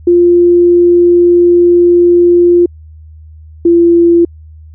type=tone pair in turn; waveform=sine; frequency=349.2 / 341.4 Hz; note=F4 / F4; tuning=0 / -39 cents; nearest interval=unison; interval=39 cents; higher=first; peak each=-3 dBFS; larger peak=neither; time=0.07-2.66 / 3.65-4.25 s; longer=first; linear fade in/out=5 ms; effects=added 78 Hz sine -31 dBFS peak until 4.74 s